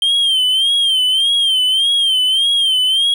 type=tone with vibrato; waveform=triangle; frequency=3151 Hz; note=G7; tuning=8 cents sharp; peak=-10 dBFS; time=0.02-3.14 s; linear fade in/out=2 ms; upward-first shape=sine; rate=1.7 Hz; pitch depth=85 cents each way; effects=none